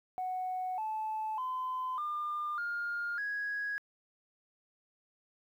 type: tone with pitch steps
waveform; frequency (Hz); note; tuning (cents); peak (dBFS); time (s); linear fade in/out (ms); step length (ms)
sine; 740 / 869.9 / 1022.6 / 1202.1 / 1413.2 / 1661.2; F#5 / A5 / C6 / D6 / F6 / G#6; 0 / -20 / -40 / +40 / +20 / 0; -32; 0.18-3.78; 0; 600
effects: tanh soft clip ceiling -29 dBFS + 11-bit